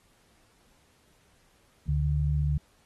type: tone pair together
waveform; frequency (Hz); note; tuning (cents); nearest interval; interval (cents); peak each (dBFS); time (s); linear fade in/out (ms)
sine; 72.2 / 146.42; D2 / D3; -29 / -5; octave; 1224; -26; 1.88-2.58; 5
effects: pink hiss -65 dBFS RMS until 2.85 s + AAC 32 kbps